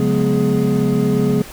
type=tone cluster; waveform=triangle; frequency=139.7 / 181.5 / 210.6 / 247.4 / 417.9 Hz; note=C#3 / F#3 / G#3 / B3 / G#4; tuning=+14 / -33 / +24 / +3 / +11 cents; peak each=-18 dBFS; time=0-1.42 s; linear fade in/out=2 ms; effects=pink hiss -36 dBFS RMS until 1.52 s